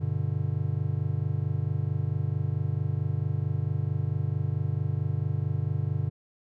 triangle chord, G major, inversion none, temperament just, 98 / 122.5 / 147 Hz, G2 / B2 / D3, 0 / -14 / +2 cents, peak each -28 dBFS, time 0-6.1 s, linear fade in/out 20 ms, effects none

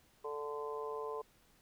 harmonic tone, 146.83 Hz, D3, in tune, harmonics 3 / 4 / 5 / 6 / 7, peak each -40 / -49 / -53 / -50 / -44 dBFS, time 0.24-1.22 s, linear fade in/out 10 ms, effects pink hiss -68 dBFS RMS until 1.61 s

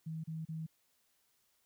sine tone bursts, 160 Hz, D#3, 49 cents sharp, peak -38 dBFS, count 3, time 0.06-0.666 s, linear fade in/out 10 ms, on 180 ms, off 33 ms, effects white hiss -75 dBFS RMS until 1.65 s

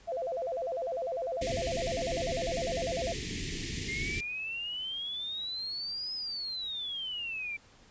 sine tone with vibrato, 591 Hz, D5, 11 cents sharp, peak -31 dBFS, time 0.07-3.14 s, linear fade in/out 20 ms, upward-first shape square, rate 10 Hz, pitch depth 230 cents each way
pink band-stop noise, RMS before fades -36 dBFS, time 1.41-4.21 s, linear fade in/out 10 ms, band 440 to 1800 Hz, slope 96 dB/octave
sine exponential two-way sweep, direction up then down, 2094 to 5120 to 2316 Hz, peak -34 dBFS, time 3.88-7.57 s, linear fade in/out 10 ms, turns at 6.14 s
effects pink hiss -59 dBFS RMS until 7.9 s + resampled to 16000 Hz

